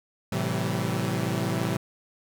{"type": "chord", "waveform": "sawtooth", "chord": "A minor seventh", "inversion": "none", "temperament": "equal with one note detuned", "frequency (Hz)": [110, 130.81, 164.81, 191.08], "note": ["A2", "C3", "E3", "G3"], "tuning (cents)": [0, 0, 0, -44], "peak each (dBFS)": -27, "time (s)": [0.32, 1.77], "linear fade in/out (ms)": 5, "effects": []}